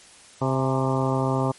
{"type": "harmonic tone with a mistuned harmonic", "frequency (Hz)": 132, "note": "C3", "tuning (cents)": 16, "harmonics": [1, 2, 3, 4, 5, 6, 7, 8, 9], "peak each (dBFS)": [-24, -27, -29, -30, -31, -32, -32, -33, -34], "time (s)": [0.41, 1.52], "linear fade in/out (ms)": 10, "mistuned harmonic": 6, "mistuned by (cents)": 71, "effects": ["white hiss -49 dBFS RMS until 1.58 s", "MP3 48 kbps"]}